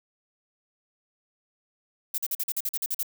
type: noise bursts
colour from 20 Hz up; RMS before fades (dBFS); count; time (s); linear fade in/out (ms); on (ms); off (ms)
violet; -28; 11; 2.14-3.031; 5; 41; 44
effects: none